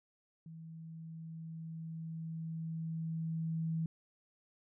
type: tone with level ramp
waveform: sine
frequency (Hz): 162.3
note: E3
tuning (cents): -27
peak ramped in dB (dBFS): -47 to -32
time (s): 0.46-3.86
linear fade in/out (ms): 2
effects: none